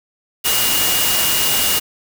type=tone in noise; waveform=sine; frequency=2860 Hz; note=F7; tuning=41 cents sharp; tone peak=-22 dBFS; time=0.44-1.8 s; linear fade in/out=20 ms; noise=white; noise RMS=-17 dBFS; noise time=0.44-1.8 s; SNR=-8 dB; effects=none